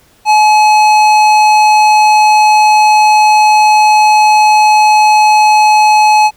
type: tone with tanh clipping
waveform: sine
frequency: 852 Hz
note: G#5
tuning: 44 cents sharp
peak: -6 dBFS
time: 0.25-6.31 s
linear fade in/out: 50 ms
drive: 16 dB
effects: pink hiss -48 dBFS RMS until 6.36 s